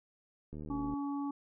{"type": "click train", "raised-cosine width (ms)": 3, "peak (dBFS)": -32, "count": 32, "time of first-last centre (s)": [0.53, 0.938], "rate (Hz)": 76}
{"type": "harmonic tone", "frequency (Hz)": 282.7, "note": "C#4", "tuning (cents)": 34, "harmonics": [1, 3, 4], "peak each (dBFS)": [-34, -44, -46], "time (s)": [0.7, 1.31], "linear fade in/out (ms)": 5}
{"effects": []}